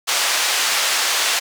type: band-pass noise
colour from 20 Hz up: white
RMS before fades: -19 dBFS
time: 0.07-1.4 s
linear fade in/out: 20 ms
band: 700 to 6000 Hz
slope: 12 dB/octave
effects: none